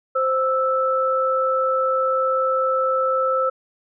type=tone pair together; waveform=sine; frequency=523 / 1317.9 Hz; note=C5 / E6; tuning=-1 / -1 cents; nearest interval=octave + major third; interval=1600 cents; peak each=-20 dBFS; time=0.15-3.5 s; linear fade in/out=10 ms; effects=none